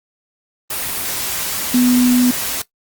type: tone in noise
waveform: sine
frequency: 247.9 Hz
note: B3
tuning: 7 cents sharp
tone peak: -10 dBFS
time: 1.74-2.31 s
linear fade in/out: 5 ms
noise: white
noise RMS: -22 dBFS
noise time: 0.7-2.62 s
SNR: +9 dB
effects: noise-tail reverb RT60 0.1 s tail -17 dB re dry + Opus 32 kbps